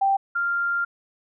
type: tone pair in turn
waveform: sine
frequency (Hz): 784 / 1393.6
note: G5 / F6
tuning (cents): 0 / -4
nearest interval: minor seventh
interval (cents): 996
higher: second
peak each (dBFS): -17 / -21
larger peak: first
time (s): 0.01-0.17 / 0.35-0.85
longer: second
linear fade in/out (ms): 10
effects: none